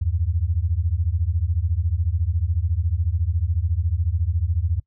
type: beating tone pair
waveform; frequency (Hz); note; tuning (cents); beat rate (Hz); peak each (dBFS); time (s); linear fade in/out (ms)
sine; 77.8 / 91.8; D#2 / F#2; 0 / -13; 14; -22; 0.01-4.8; 10
effects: noise-tail reverb RT60 0.1 s tail -22 dB re dry